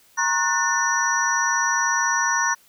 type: tone cluster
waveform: sine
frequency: 942 / 1082 / 1468 / 1798 / 5840 Hz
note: A#5 / C#6 / F#6 / A6 / F#8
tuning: +18 / -42 / -14 / +37 / -24 cents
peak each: -25 dBFS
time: 0.17-2.55 s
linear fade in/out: 20 ms
effects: white hiss -56 dBFS RMS until 2.68 s